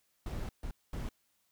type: noise bursts at uneven times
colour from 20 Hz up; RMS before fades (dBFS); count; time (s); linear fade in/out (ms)
brown; -38; 3; 0.26-0.49 / 0.63-0.71 / 0.93-1.09; 2
effects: white hiss -75 dBFS RMS until 1.51 s